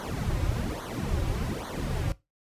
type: noise with flanger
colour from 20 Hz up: brown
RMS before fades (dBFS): -30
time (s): 0-2.12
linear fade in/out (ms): 0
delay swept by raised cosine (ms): 0.38 to 4.68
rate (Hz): 1.2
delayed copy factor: -0.95
effects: noise-tail reverb RT60 0.2 s tail -18 dB re dry + resampled to 32000 Hz